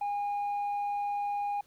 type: tone with tanh clipping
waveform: sine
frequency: 816 Hz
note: G#5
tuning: 31 cents flat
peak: -30 dBFS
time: 0.01-1.61 s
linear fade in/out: 5 ms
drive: 2 dB
effects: pink hiss -65 dBFS RMS until 1.66 s